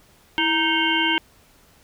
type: harmonic tone with a mistuned harmonic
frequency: 311.1 Hz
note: D#4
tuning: in tune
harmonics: 1 / 3 / 5 / 7 / 9 / 10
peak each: -25 / -25 / -25 / -25 / -25 / -25 dBFS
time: 0.38-1.18 s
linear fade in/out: 0 ms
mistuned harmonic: 1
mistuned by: +84 cents
effects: pink hiss -55 dBFS RMS until 1.83 s